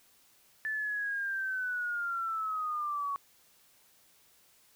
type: linear sweep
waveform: sine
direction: down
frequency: 1757 to 1114 Hz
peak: -31 dBFS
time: 0.65-3.16 s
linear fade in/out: 0 ms
effects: white hiss -64 dBFS RMS until 4.75 s